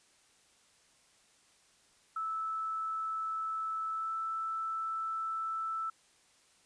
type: tone with pitch glide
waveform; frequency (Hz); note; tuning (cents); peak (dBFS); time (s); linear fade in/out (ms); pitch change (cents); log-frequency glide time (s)
sine; 1311 to 1320.9; E6 to E6; -10 to +3; -33; 2.16-5.9; 5; +13; 3.92-4.13
effects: white hiss -66 dBFS RMS until 6.65 s + resampled to 22050 Hz

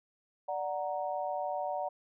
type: chord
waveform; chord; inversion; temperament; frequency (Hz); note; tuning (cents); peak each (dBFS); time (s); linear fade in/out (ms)
sine; D augmented; none; equal; 587.3 / 740 / 932.3; D5 / F#5 / A#5; 0 / 0 / 0; -36 / -35 / -39; 0.48-1.89; 10
effects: none

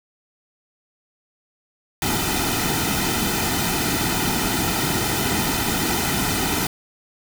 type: noise with comb filter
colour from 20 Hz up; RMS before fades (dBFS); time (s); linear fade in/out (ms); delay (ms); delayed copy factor
pink; -22; 2.02-6.67; 2; 1.8; -0.7
effects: none

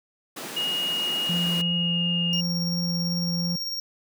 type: high-pass noise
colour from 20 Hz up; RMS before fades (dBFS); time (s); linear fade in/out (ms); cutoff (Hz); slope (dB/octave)
pink; -36; 0.36-1.62; 10; 160; 48
type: tone with pitch glide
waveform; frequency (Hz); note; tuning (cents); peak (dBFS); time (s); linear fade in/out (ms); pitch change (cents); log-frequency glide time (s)
sine; 2868 to 2838; F7 to F7; +45 to +27; -24; 0.56-2.41; 10; -18; 1.76-2.02
type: tone with vibrato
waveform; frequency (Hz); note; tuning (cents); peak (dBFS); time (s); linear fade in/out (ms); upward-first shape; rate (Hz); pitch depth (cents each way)
triangle; 172.5; F3; -21; -23; 1.29-3.56; 5; triangle; 2.8; 11
type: tone with tremolo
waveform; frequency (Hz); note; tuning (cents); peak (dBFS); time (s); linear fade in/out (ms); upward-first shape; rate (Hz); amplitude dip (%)
square; 5560; F8; -9; -27; 2.33-3.8; 2; triangle; 18; 40
effects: none

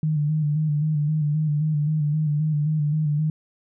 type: tone with vibrato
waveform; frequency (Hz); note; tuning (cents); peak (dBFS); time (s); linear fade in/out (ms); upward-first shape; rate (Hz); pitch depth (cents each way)
sine; 151.5; D#3; -46; -19; 0.03-3.3; 2; square; 3.8; 42
effects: none

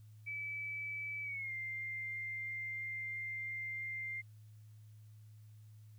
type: tone with pitch glide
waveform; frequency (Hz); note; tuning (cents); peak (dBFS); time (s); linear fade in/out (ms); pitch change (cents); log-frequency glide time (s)
sine; 2302 to 2099; D7 to C7; -35 to +5; -39; 0.26-4.22; 20; -160; 1.23-1.53
effects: added 107 Hz sine -54 dBFS peak until 5.98 s + white hiss -75 dBFS RMS until 5.98 s

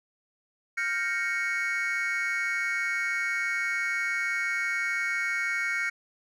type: chord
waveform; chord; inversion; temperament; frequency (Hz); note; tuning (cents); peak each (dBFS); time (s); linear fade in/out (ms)
triangle; G half-diminished seventh; third; equal; 1396.9 / 1568 / 1864.7 / 2217; F6 / G6 / Bb6 / Db7; 0 / 0 / 0 / 0; -31 / -32 / -30 / -27; 0.77-5.9; 10
effects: tanh soft clip ceiling -19 dBFS + resampled to 32000 Hz

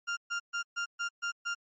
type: tone bursts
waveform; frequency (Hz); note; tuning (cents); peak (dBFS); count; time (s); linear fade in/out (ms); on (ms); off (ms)
35% pulse; 1396.9; F6; 0; -29; 7; 0.07-1.55; 20; 100; 130
effects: MP3 32 kbps

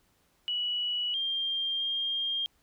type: tone with pitch steps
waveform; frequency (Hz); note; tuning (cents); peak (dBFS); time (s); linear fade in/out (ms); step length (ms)
sine; 2937 / 3193 / 3212; F#7 / G7 / G7; -13 / +31 / +41; -28; 0.48-2.46; 0; 660
effects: pink hiss -69 dBFS RMS until 2.62 s

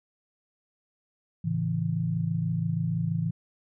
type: chord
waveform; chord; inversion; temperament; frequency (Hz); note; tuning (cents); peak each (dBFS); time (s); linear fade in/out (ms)
sine; A major; none; equal; 110 / 138.59 / 164.81; A2 / C#3 / E3; 0 / 0 / 0; -31 / -32 / -27; 1.44-3.31; 10
effects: none

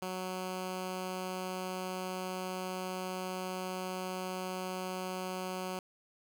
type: tone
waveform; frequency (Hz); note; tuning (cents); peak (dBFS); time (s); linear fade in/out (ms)
10% pulse; 185; F#3; 0; -28; 0.02-5.79; 2
effects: none

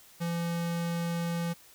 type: tone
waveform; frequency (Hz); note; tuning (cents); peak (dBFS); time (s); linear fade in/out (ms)
square; 169.8; F3; -48; -30; 0.2-1.54; 20
effects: white hiss -56 dBFS RMS until 1.74 s

